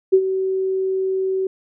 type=tone with ADSR envelope; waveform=sine; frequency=380 Hz; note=F#4; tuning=46 cents sharp; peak=-7 dBFS; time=0.12-1.47 s; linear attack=18 ms; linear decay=66 ms; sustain=-11 dB; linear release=3 ms; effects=none